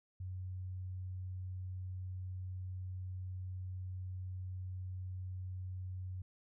sine tone, 92.4 Hz, F#2, 2 cents flat, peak -40 dBFS, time 0.2-6.22 s, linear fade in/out 5 ms, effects none

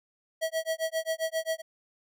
square tone with tremolo, 646 Hz, E5, 35 cents flat, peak -26 dBFS, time 0.41-1.62 s, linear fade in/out 20 ms, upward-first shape sine, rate 7.5 Hz, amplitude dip 100%, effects none

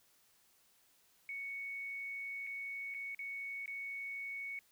sine tone with dropouts, 2222 Hz, C#7, 4 cents sharp, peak -40 dBFS, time 1.29-4.59 s, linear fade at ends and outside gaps 1 ms, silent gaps 2.467-2.471 / 2.941-2.946 / 3.148-3.191 / 3.659-3.678 s, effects white hiss -70 dBFS RMS until 4.71 s

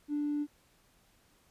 triangle tone with tanh clipping, 293.7 Hz, D4, in tune, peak -29 dBFS, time 0.08-0.47 s, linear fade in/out 50 ms, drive 1 dB, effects pink hiss -67 dBFS RMS until 1.5 s + resampled to 32000 Hz

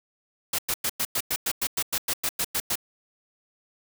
white noise bursts, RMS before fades -26 dBFS, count 15, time 0.53-2.756 s, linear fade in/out 5 ms, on 56 ms, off 99 ms, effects none

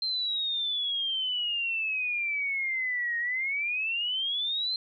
sine exponential two-way sweep, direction down then up, 4158 to 1864.7 to 4158 Hz, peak -27 dBFS, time 0.02-4.76 s, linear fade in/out 2 ms, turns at 3.18 s, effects none

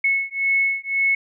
sine beating tone pair, 2195 / 2196.9 Hz, C#7 / C#7, -18 / -16 cents, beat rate 1.9 Hz, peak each -21 dBFS, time 0.04-1.15 s, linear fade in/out 5 ms, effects none

